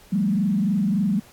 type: tone with frequency modulation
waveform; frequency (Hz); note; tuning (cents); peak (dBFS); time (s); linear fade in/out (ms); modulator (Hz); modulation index
sine; 199.2; G3; +28; -18; 0.12-1.2; 10; 23.5; 1.1
effects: pink hiss -51 dBFS RMS until 1.32 s + AAC 64 kbps